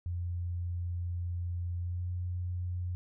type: tone with pitch glide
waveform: sine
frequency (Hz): 87.5 to 89.24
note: F2 to F2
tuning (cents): +4 to +38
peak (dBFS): -32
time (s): 0.06-2.95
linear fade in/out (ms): 0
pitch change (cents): +34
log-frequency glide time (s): 1.8-2.07
effects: none